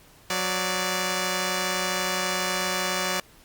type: tone pair together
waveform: 5% pulse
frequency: 183.4 / 582.3 Hz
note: F#3 / D5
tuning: -15 / -15 cents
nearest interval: octave + minor sixth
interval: 2000 cents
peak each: -16 dBFS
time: 0.3-3.2 s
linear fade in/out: 2 ms
effects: pink hiss -54 dBFS RMS until 3.44 s + Opus 48 kbps